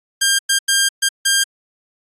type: tone bursts at uneven times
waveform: 10% pulse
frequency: 1600 Hz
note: G6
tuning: 35 cents sharp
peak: -4 dBFS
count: 5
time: 0.21-0.39 / 0.49-0.59 / 0.68-0.89 / 1.02-1.09 / 1.25-1.44 s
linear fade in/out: 10 ms
effects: AAC 64 kbps